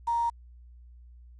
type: tone with quantisation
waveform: sine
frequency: 936 Hz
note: A#5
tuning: 7 cents sharp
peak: -24 dBFS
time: 0.07-0.3 s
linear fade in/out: 10 ms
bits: 8
effects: added 60 Hz sine -48 dBFS peak until 1.39 s + resampled to 22050 Hz